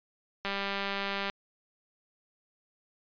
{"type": "click train", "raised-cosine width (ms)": 0.3, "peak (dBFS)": -17, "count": 169, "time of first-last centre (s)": [0.45, 1.298], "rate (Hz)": 198, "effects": ["resampled to 11025 Hz"]}